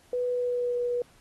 sine tone with pitch glide, 493.9 to 485.7 Hz, B4 to B4, 0 to -29 cents, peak -25 dBFS, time 0.13-1.02 s, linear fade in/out 2 ms, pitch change -29 cents, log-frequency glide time 0.29-0.79 s, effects pink hiss -60 dBFS RMS until 1.2 s + AAC 32 kbps

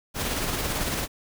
pink noise with tremolo, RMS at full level -27 dBFS, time 0.14-1.08 s, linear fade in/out 50 ms, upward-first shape square, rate 18 Hz, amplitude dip 25%, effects none

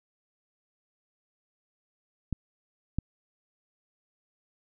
clicks, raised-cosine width 5 ms, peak -17 / -15 dBFS, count 2, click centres 2.327 / 2.986 s, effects none

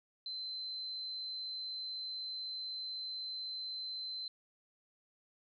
sine tone, 4074 Hz, C8, 47 cents flat, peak -39 dBFS, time 0.26-4.28 s, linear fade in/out 2 ms, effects none

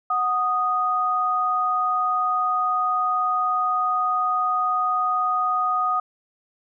sine tone pair together, 737 / 1240.5 Hz, F#5 / D#6, -7 / -6 cents, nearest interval major sixth, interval 901 cents, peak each -26 / -20 dBFS, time 0.1-6 s, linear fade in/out 5 ms, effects none

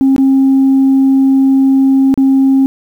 sine tone with dropouts, 268.7 Hz, C4, 46 cents sharp, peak -4 dBFS, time 0.01-2.66 s, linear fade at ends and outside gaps 0 ms, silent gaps 0.163-0.181 / 2.141-2.176 s, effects tanh soft clip ceiling -3 dBFS + 7-bit

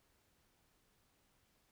silence, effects pink hiss -75 dBFS RMS until 1.71 s

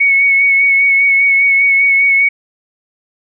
sine tone with vibrato, 2217 Hz, C#7, in tune, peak -7 dBFS, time 0-2.29 s, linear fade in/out 10 ms, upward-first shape sine, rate 5 Hz, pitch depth 22 cents each way, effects none

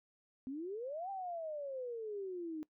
sine exponential two-way sweep, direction up then down, 253.8 to 797 to 302.2 Hz, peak -39 dBFS, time 0.47-2.63 s, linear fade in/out 0 ms, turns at 1.1 s, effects noise-tail reverb RT60 0.1 s tail -21 dB re dry

